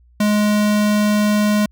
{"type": "tone", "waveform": "square", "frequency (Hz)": 209.3, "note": "G#3", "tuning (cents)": 14, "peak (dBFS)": -14, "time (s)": [0.2, 1.66], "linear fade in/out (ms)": 5, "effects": ["added 60 Hz sine -48 dBFS peak until 1.71 s"]}